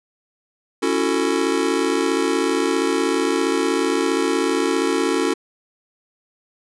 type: chord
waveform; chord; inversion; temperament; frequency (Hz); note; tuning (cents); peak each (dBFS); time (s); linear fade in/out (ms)
square; F# minor seventh; second; just; 277.5 / 333 / 370 / 444; C#4 / E4 / F#4 / A4; +2 / +18 / 0 / +16; -24; 0.82-5.34; 10
effects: resampled to 24000 Hz